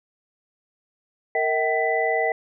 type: tone cluster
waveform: sine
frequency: 460.2 / 645 / 765 / 1994 Hz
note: A#4 / E5 / G5 / B6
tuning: -22 / -38 / -42 / +16 cents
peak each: -25 dBFS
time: 1.35-2.32 s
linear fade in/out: 2 ms
effects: none